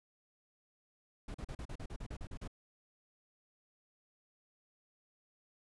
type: noise bursts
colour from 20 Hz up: brown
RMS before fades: -43 dBFS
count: 12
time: 1.28-2.477 s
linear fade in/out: 5 ms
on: 64 ms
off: 39 ms
effects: resampled to 24000 Hz